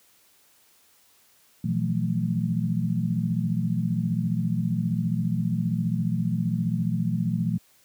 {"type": "tone cluster", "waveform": "sine", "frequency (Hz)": [120.7, 165.8, 180.7, 219.5], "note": ["B2", "E3", "F#3", "A3"], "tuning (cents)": [-39, 10, -41, -4], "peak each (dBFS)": [-28, -27, -28, -30], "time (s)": [1.64, 7.58], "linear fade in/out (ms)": 5, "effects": ["white hiss -60 dBFS RMS until 7.84 s", "high-pass 60 Hz 12 dB/octave"]}